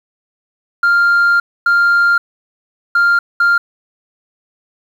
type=tone bursts at uneven times; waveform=sine; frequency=1396.9 Hz; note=F6; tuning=in tune; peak=-6 dBFS; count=4; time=0.83-1.4 / 1.66-2.18 / 2.95-3.19 / 3.4-3.58 s; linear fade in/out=5 ms; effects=tanh soft clip ceiling -7 dBFS + 7-bit